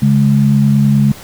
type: tone pair together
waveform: sine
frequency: 139.62 / 209.2 Hz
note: C#3 / G#3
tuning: +13 / +13 cents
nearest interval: perfect fifth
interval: 700 cents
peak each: -10 dBFS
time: 0.02-1.12 s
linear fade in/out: 5 ms
effects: pink hiss -34 dBFS RMS until 1.23 s